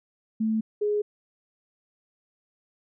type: tone pair in turn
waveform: sine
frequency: 220 / 416.7 Hz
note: A3 / G#4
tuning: 0 / +6 cents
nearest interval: major seventh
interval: 1106 cents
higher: second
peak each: -22 dBFS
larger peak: neither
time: 0.4-0.61 / 0.81-1.02 s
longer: neither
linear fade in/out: 10 ms
effects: none